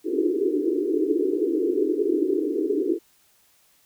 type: band-pass noise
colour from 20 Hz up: pink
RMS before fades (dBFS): -23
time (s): 0.04-2.99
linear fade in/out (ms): 50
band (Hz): 290 to 440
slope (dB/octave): 96
effects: white hiss -61 dBFS RMS until 3.85 s